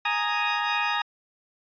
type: chord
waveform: 20% pulse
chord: Ab suspended second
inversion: none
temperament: equal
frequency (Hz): 830.6 / 932.3 / 1244.5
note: Ab5 / Bb5 / Eb6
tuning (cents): 0 / 0 / 0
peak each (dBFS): -23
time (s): 0.05-1.02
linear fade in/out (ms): 5
effects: resampled to 11025 Hz